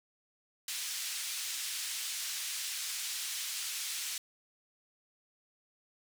white band-pass noise, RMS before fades -38 dBFS, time 0.68-4.18 s, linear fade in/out 2 ms, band 2300 to 8600 Hz, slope 12 dB/octave, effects none

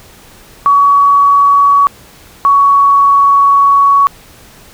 sine tone pair in turn, 1129 / 1119.9 Hz, C#6 / C#6, +31 / +17 cents, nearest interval unison, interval 14 cents, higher first, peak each -4 dBFS, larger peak neither, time 0.66-1.87 / 2.45-4.07 s, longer second, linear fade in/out 0 ms, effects pink hiss -39 dBFS RMS until 4.73 s

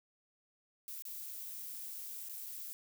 violet noise with dropouts, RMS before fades -45 dBFS, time 0.88-2.73 s, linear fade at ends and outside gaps 0 ms, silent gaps 1.022-1.052 / 2.288-2.295 / 2.461-2.465 s, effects none

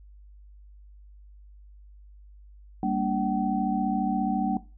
sine tone cluster, 198.5 / 233.1 / 290.1 / 761 Hz, G3 / A#3 / D4 / F#5, +22 / 0 / -21 / +48 cents, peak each -29 dBFS, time 2.83-4.57 s, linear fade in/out 2 ms, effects noise-tail reverb RT60 0.3 s tail -17 dB re dry + added 50 Hz sine -47 dBFS peak until 4.77 s

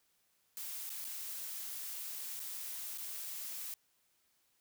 blue noise with dropouts, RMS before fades -43 dBFS, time 0.57-3.74 s, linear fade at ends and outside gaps 0 ms, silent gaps 0.894-0.902 / 1.043-1.049 / 2.395-2.401 / 2.976-2.983 s, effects white hiss -75 dBFS RMS until 4.6 s

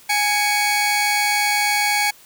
sawtooth tone pair together, 831 / 2238 Hz, G#5 / C#7, +1 / +16 cents, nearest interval octave + perfect fourth, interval 1715 cents, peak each -16 dBFS, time 0.09-2.11 s, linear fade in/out 10 ms, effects white hiss -48 dBFS RMS until 2.25 s

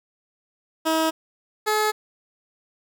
15% pulse tone pair in turn, 320.2 / 427.4 Hz, D#4 / G#4, +50 / +50 cents, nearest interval perfect fourth, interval 500 cents, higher second, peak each -13 dBFS, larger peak neither, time 0.85-1.11 / 1.66-1.92 s, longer neither, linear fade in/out 20 ms, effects none

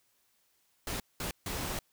pink noise bursts at uneven times, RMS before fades -36 dBFS, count 3, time 0.87-1 / 1.2-1.31 / 1.46-1.79 s, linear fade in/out 2 ms, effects white hiss -72 dBFS RMS until 1.92 s

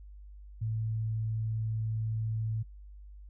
sine tone, 110.7 Hz, A2, 11 cents sharp, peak -30 dBFS, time 0.61-2.63 s, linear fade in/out 10 ms, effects noise-tail reverb RT60 0.1 s tail -21 dB re dry + added 50 Hz sine -46 dBFS peak until 3.29 s

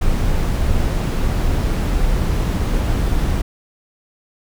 brown noise, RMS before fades -17 dBFS, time 0.01-3.42 s, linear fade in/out 10 ms, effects none

